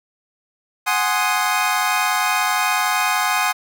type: chord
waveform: 25% pulse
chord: Ab dominant seventh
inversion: third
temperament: equal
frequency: 740 / 830.6 / 1046.5 / 1244.5 Hz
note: Gb5 / Ab5 / C6 / Eb6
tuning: 0 / 0 / 0 / 0 cents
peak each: -19 dBFS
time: 0.86-3.53 s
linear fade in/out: 20 ms
effects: none